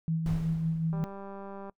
sine tone with tremolo, 162.2 Hz, E3, 28 cents flat, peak -25 dBFS, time 0.08-1.04 s, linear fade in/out 0 ms, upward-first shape sine, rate 5.4 Hz, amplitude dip 40%
brown noise with exponential decay, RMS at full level -33 dBFS, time 0.26-1.28 s, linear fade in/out 1 ms, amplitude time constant 220 ms
click train, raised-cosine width 1 ms, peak -30 dBFS, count 152, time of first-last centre 0.93-1.696 s, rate 197 Hz
effects noise-tail reverb RT60 0.1 s tail -23 dB re dry

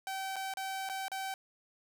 sawtooth tone with dropouts, 770 Hz, G5, 31 cents flat, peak -32 dBFS, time 0.07-1.34 s, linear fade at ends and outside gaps 1 ms, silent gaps 0.359-0.364 / 0.538-0.571 / 0.89-0.897 / 1.082-1.117 s, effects none

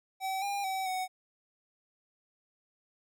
square tone with pitch steps, 765 / 804 / 764 / 745 Hz, G5 / G5 / G5 / F#5, -42 / +44 / -45 / +12 cents, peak -32 dBFS, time 0.2-1.08 s, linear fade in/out 50 ms, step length 220 ms, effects none

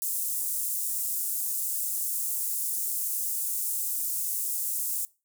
pink high-pass noise, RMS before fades -30 dBFS, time 0.02-5.05 s, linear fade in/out 0 ms, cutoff 8400 Hz, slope 24 dB/octave, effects noise-tail reverb RT60 0.3 s tail -22 dB re dry

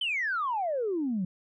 sine exponential sweep, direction down, 3139 to 174.61 Hz, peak -26 dBFS, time 0.01-1.25 s, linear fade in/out 5 ms, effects tanh soft clip ceiling -22 dBFS

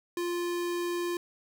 square tone, 348.8 Hz, F4, 2 cents flat, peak -30 dBFS, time 0.17-1.17 s, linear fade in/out 2 ms, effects none

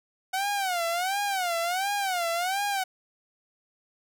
sawtooth tone with vibrato, 740 Hz, F#5, in tune, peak -22 dBFS, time 0.33-2.84 s, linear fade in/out 10 ms, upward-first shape sine, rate 1.4 Hz, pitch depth 170 cents each way, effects none

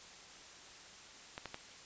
clicks, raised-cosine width 0.3 ms, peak -26 dBFS, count 3, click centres 1.379 / 1.457 / 1.544 s, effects white hiss -54 dBFS RMS until 1.85 s + resampled to 16000 Hz

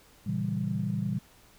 sine chord, A# diminished seventh, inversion none, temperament equal, 116.54 / 138.59 / 164.81 / 196 Hz, A#2 / C#3 / E3 / G3, 0 / 0 / 0 / 0 cents, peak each -33 / -35 / -33 / -31 dBFS, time 0.26-1.19 s, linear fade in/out 10 ms, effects tanh soft clip ceiling -17 dBFS + pink hiss -58 dBFS RMS until 1.58 s

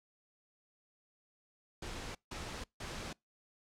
pink noise bursts, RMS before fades -43 dBFS, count 3, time 1.82-3.13 s, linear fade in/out 5 ms, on 330 ms, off 160 ms, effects noise-tail reverb RT60 0.2 s tail -26 dB re dry + low-pass 7000 Hz 12 dB/octave

